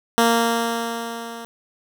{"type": "tone with level ramp", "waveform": "10% pulse", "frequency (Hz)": 231.5, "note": "A#3", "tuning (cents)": -12, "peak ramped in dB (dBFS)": [-5, -25], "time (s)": [0.18, 1.45], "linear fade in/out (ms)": 0, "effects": []}